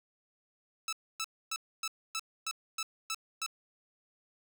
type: tone bursts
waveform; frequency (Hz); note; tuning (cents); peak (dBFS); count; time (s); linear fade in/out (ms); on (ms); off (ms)
10% pulse; 1312; E6; -9; -25; 9; 0.88-3.463; 2; 47; 270
effects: none